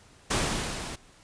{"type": "noise with level ramp", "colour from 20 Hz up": "pink", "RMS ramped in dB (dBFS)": [-25, -38], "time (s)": [0.3, 0.96], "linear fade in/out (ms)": 10, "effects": ["pink hiss -56 dBFS RMS until 1.23 s", "resampled to 22050 Hz"]}